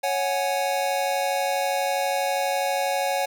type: chord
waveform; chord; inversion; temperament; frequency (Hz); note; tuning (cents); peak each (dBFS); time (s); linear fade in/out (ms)
square; C# suspended fourth; none; just; 554.4 / 739.2 / 831.5; C#5 / F#5 / G#5; 0 / -2 / +2; -27 / -27 / -29; 0.03-3.26; 10
effects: none